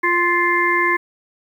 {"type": "harmonic tone", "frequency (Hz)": 349.2, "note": "F4", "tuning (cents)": 0, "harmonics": [1, 3, 5, 6], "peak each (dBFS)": [-22, -19, -20, -19], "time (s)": [0.03, 0.97], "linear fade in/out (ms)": 10, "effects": ["8-bit"]}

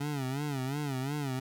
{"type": "tone with vibrato", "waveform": "25% pulse", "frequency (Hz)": 138.7, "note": "C#3", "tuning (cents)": 1, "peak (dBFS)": -28, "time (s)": [0, 1.4], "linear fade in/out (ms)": 10, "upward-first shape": "sine", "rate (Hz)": 2.8, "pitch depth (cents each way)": 130, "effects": []}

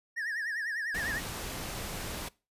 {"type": "tone with vibrato", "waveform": "triangle", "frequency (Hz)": 1760, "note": "A6", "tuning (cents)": 0, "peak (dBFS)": -30, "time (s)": [0.16, 1.2], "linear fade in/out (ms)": 20, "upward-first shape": "triangle", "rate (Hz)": 10, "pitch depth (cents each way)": 160}
{"type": "noise", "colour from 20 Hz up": "pink", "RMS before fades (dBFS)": -38, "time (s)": [0.94, 2.29], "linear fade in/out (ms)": 10}
{"effects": ["noise-tail reverb RT60 0.3 s tail -22 dB re dry", "resampled to 32000 Hz"]}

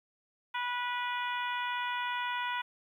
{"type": "harmonic tone", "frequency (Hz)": 489.4, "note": "B4", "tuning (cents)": -16, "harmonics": [2, 3, 4, 5, 6, 7], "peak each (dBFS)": [-34, -38, -40, -42, -44, -45], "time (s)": [0.54, 2.62], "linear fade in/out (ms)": 10, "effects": ["11-bit"]}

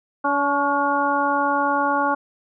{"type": "harmonic tone with a mistuned harmonic", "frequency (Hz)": 284.9, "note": "C#4", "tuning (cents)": 48, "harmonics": [1, 2, 3, 4, 5], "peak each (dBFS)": [-26, -26, -22, -23, -25], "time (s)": [0.24, 2.15], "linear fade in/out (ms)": 10, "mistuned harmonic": 4, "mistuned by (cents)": -39, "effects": []}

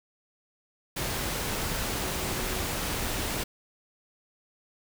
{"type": "tone in noise", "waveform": "sine", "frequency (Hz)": 372.3, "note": "F#4", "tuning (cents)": 11, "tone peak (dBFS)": -40, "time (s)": [2.01, 2.64], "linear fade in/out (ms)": 10, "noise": "pink", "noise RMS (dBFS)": -31, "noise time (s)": [0.96, 3.44], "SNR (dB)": -12, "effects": []}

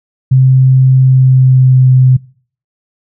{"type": "tone with pitch glide", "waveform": "sine", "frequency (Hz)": [130.81, 128.93], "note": ["C3", "C3"], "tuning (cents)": [0, -25], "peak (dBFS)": -3, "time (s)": [0.31, 2.17], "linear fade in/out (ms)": 10, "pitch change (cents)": -25, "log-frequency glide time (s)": [1.01, 1.89], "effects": ["noise-tail reverb RT60 0.5 s tail -24 dB re dry"]}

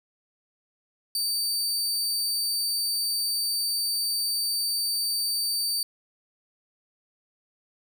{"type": "tone", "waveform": "sawtooth", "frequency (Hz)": 4611, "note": "D8", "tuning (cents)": -33, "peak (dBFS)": -22, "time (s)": [1.15, 5.83], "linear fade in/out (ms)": 2, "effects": []}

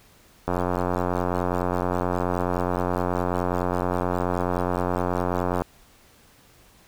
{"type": "click train", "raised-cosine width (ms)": 1, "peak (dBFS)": -10, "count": 461, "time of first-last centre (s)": [0.48, 5.62], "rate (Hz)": 89.5, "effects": ["pink hiss -55 dBFS RMS until 6.87 s"]}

